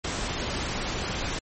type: noise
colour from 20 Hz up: pink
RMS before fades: -30 dBFS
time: 0.04-1.39 s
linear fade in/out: 5 ms
effects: MP3 32 kbps